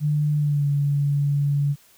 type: tone with pitch glide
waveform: sine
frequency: 149 to 143.01 Hz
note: D3 to D3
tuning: +25 to -46 cents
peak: -18 dBFS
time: 0-1.76 s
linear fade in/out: 50 ms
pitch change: -71 cents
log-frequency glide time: 0.36-0.66 s
effects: white hiss -55 dBFS RMS until 1.97 s